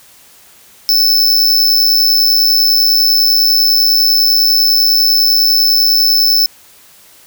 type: tone with amplitude modulation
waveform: square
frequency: 5274 Hz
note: E8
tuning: in tune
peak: -5 dBFS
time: 0.89-6.46 s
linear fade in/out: 0 ms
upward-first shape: sine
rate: 110 Hz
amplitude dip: 65%
effects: white hiss -43 dBFS RMS until 7.26 s